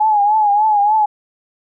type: tone with vibrato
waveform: sine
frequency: 840 Hz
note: G#5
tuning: 19 cents sharp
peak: -10 dBFS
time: 0-1.06 s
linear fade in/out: 10 ms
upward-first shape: triangle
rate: 3.4 Hz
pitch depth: 84 cents each way
effects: none